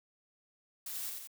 blue noise with echo, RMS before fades -41 dBFS, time 0.86-1.1 s, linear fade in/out 5 ms, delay 87 ms, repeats 2, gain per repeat -3 dB, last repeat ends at 1.274 s, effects none

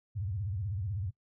sine tone with vibrato, 98 Hz, G2, in tune, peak -32 dBFS, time 0.15-1.11 s, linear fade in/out 20 ms, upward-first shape sine, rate 16 Hz, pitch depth 240 cents each way, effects noise-tail reverb RT60 0.1 s tail -20 dB re dry

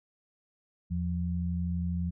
sine tone pair together, 82.41 / 174.73 Hz, E2 / F3, 0 / +1 cents, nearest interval octave + minor second, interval 1301 cents, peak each -31 / -31 dBFS, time 0.9-2.11 s, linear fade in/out 20 ms, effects none

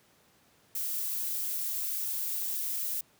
violet noise, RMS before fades -33 dBFS, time 0.75-3.01 s, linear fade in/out 5 ms, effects pink hiss -64 dBFS RMS until 3.19 s + high-pass 100 Hz 12 dB/octave

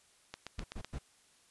click train, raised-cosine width 0.2 ms, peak -24 dBFS, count 5, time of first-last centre 0.34-0.846 s, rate 7.9 Hz
brown noise bursts, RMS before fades -40 dBFS, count 3, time 0.58-0.989 s, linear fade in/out 10 ms, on 63 ms, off 110 ms
effects white hiss -66 dBFS RMS until 1.5 s + resampled to 24000 Hz

